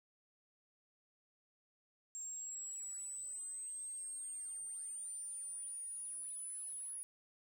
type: exponential sweep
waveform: sine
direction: up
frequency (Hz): 7459 to 10370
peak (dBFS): -40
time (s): 2.15-7.03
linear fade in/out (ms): 0
effects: tanh soft clip ceiling -42 dBFS + 11-bit